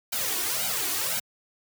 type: noise with flanger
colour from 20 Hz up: white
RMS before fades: -28 dBFS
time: 0.12-1.2 s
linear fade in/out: 10 ms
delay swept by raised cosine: 1.3 to 2.8 ms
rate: 1.9 Hz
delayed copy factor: +1
effects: high-pass 100 Hz 12 dB/octave